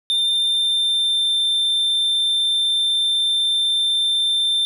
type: tone with pitch glide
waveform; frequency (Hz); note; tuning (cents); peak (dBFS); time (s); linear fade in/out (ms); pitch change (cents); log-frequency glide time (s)
triangle; 3595 to 3572; A7 to A7; +36 to +25; -15; 0.1-4.65; 0; -11; 0.24-1.37
effects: none